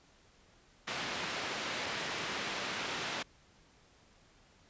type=band-pass noise; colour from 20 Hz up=white; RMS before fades=-38 dBFS; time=0.87-3.23 s; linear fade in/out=10 ms; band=130 to 3200 Hz; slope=12 dB/octave; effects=pink hiss -64 dBFS RMS until 4.69 s + resampled to 16000 Hz